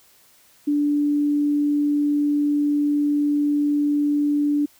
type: tone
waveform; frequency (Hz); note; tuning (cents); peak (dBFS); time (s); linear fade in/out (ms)
sine; 292; D4; -10; -17; 0.67-4.66; 10
effects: white hiss -55 dBFS RMS until 4.79 s